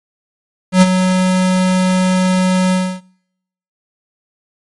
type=tone with ADSR envelope; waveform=square; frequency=185 Hz; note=F#3; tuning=in tune; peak=-3 dBFS; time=0.72-3.01 s; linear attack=98 ms; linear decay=32 ms; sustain=-8 dB; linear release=280 ms; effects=noise-tail reverb RT60 0.8 s tail -25 dB re dry + MP3 48 kbps